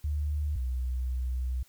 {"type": "tone pair in turn", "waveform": "sine", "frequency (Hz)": [74, 63.01], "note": ["D2", "B1"], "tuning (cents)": [14, 35], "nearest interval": "minor third", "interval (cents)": 279, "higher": "first", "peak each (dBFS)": [-27, -28], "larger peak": "first", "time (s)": [[0.04, 0.56], [0.56, 1.63]], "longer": "second", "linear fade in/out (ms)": 5, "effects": ["white hiss -62 dBFS RMS until 1.68 s"]}